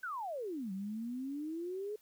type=exponential two-way sweep; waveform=sine; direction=down then up; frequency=1562 to 186.8 to 431.1 Hz; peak=-37 dBFS; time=0.03-1.96 s; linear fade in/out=5 ms; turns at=0.72 s; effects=white hiss -68 dBFS RMS until 2.01 s